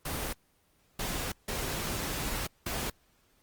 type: noise bursts at uneven times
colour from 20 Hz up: pink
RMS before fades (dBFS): -34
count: 4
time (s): 0.05-0.33 / 0.99-1.32 / 1.48-2.47 / 2.66-2.9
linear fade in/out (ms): 5
effects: pink hiss -68 dBFS RMS until 3.42 s + Opus 24 kbps